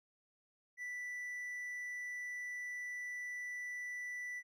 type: tone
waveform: triangle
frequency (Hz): 1973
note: B6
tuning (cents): -2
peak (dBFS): -39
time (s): 0.77-4.43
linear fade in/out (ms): 50
effects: none